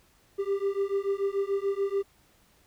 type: beating tone pair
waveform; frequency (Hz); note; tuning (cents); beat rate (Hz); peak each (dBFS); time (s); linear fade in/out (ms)
triangle; 392.5 / 399.4; G4 / G4; +2 / +32; 6.9; -27 / -27; 0.38-2.03; 20
effects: pink hiss -63 dBFS RMS until 2.66 s